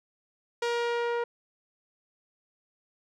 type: tone with low-pass filter sweep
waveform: sawtooth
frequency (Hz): 473.5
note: A#4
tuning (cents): +27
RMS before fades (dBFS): -29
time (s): 0.62-1.24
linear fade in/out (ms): 5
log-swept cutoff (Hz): 6100 to 1600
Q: 0.71
effects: none